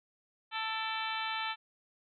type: harmonic tone with a mistuned harmonic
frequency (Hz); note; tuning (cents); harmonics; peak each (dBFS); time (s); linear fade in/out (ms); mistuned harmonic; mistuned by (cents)
442.2; A4; +9; 2 / 3 / 4 / 5 / 6 / 7 / 8 / 9; -38 / -40 / -41 / -42 / -43 / -43 / -44 / -45; 0.51-1.56; 50; 5; +70
effects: none